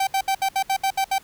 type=tone bursts; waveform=45% pulse; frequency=776 Hz; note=G5; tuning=18 cents flat; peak=-19 dBFS; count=9; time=0-1.183 s; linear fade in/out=5 ms; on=71 ms; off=68 ms; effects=pink hiss -51 dBFS RMS until 1.23 s